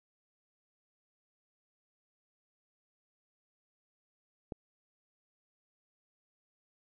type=click; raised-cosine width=2 ms; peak=-25 dBFS; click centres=4.522 s; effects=none